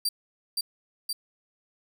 sawtooth tone with echo, 4699 Hz, D8, in tune, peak -21 dBFS, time 0.05-0.09 s, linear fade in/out 5 ms, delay 520 ms, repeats 2, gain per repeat -2 dB, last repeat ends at 1.13 s, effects none

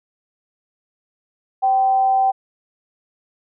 sine tone with amplitude modulation, 773 Hz, G5, 24 cents flat, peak -12 dBFS, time 1.62-2.32 s, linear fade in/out 20 ms, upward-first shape sine, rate 253 Hz, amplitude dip 25%, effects none

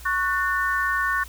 sine chord, F# minor, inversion second, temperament equal with one note detuned, 1108.7 / 1480 / 1801.1 Hz, C#6 / F#6 / A6, 0 / 0 / +40 cents, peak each -25 dBFS, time 0.05-1.24 s, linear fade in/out 10 ms, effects added 60 Hz sine -40 dBFS peak until 1.28 s + white hiss -46 dBFS RMS until 1.28 s

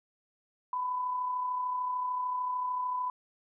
sine tone with amplitude modulation, 1000 Hz, B5, 21 cents sharp, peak -28 dBFS, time 0.73-3.1 s, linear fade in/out 2 ms, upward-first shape sine, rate 33.4 Hz, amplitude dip 35%, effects none

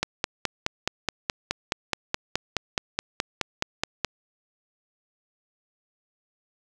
click train, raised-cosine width 0.2 ms, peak -6 dBFS, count 20, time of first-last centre 0.03-4.047 s, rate 4.73 Hz, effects none

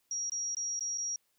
sine tone with dropouts, 5680 Hz, F8, 28 cents sharp, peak -32 dBFS, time 0.11-1.16 s, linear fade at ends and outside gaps 2 ms, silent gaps 0.298-0.319 / 0.549-0.568 / 0.794-0.807 / 0.976-0.981 s, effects white hiss -75 dBFS RMS until 1.38 s

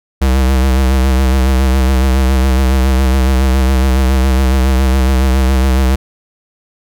square tone with vibrato, 65.41 Hz, C2, in tune, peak -9 dBFS, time 0.21-5.96 s, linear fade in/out 10 ms, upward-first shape sine, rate 7.2 Hz, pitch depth 52 cents each way, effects none

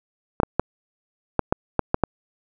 clicks, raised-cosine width 1 ms, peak -3 dBFS, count 8, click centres 0.401 / 0.433 / 0.596 / 1.393 / 1.525 / 1.793 / 1.944 / 2.037 s, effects none

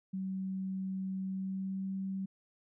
sine tone with pitch glide, 190 to 192.21 Hz, F#3 to G3, +46 to -34 cents, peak -34 dBFS, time 0.13-2.26 s, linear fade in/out 10 ms, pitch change +20 cents, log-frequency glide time 1.21-1.92 s, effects none

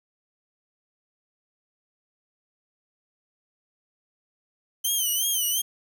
5% pulse tone with vibrato, 3080 Hz, G7, 31 cents flat, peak -15 dBFS, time 4.84-5.62 s, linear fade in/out 10 ms, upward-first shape sine, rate 2.8 Hz, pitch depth 100 cents each way, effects 8-bit

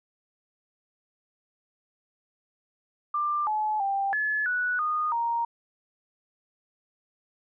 sine tone with pitch steps, 1188 / 856 / 789 / 1715 / 1475 / 1229 / 934 Hz, D6 / A5 / G5 / A6 / F#6 / D#6 / A#5, +20 / -48 / +11 / -45 / -6 / -22 / +3 cents, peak -24 dBFS, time 3.14-5.45 s, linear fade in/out 5 ms, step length 330 ms, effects none

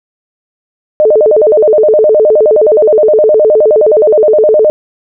sine tone with vibrato, 515 Hz, C5, 28 cents flat, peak -3 dBFS, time 1-4.7 s, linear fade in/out 0 ms, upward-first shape square, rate 9.6 Hz, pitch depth 290 cents each way, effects none

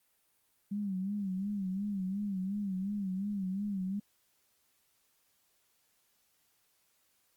sine tone with vibrato, 196 Hz, G3, in tune, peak -32 dBFS, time 0.71-4 s, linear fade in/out 10 ms, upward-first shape sine, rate 2.8 Hz, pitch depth 100 cents each way, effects white hiss -73 dBFS RMS until 7.36 s + Opus 32 kbps

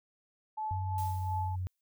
sine tone with tremolo, 865 Hz, A5, 30 cents flat, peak -32 dBFS, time 0.57-1.56 s, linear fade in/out 10 ms, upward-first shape sine, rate 2.8 Hz, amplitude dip 60%
sine tone with pitch glide, 93.8 to 91.71 Hz, F#2 to F#2, +24 to -15 cents, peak -32 dBFS, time 0.71-1.67 s, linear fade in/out 0 ms, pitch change -39 cents, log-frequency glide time 0.86-1.34 s
blue noise with exponential decay, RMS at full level -46 dBFS, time 0.98-1.81 s, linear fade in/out 2 ms, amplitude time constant 180 ms
effects none

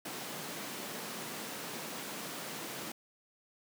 pink high-pass noise, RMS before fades -42 dBFS, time 0.05-2.92 s, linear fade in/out 5 ms, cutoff 170 Hz, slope 24 dB/octave, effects none

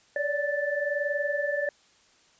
sine tone cluster, 568 / 589 / 1758 Hz, C#5 / D5 / A6, +42 / +5 / -2 cents, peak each -30 dBFS, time 0.16-1.69 s, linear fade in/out 2 ms, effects white hiss -61 dBFS RMS until 2.39 s + resampled to 16000 Hz

